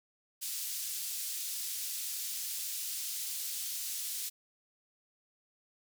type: band-pass noise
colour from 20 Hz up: white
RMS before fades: -38 dBFS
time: 0.41-4.3 s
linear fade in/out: 20 ms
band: 3900 to 16000 Hz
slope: 12 dB/octave
effects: none